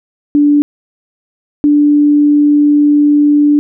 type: tone pair in turn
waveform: sine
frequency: 291.7 / 293.3 Hz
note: D4 / D4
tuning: -12 / -2 cents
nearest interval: unison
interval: 10 cents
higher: second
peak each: -5 dBFS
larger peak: neither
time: 0.35-0.62 / 1.64-3.59 s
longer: second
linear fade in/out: 0 ms
effects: none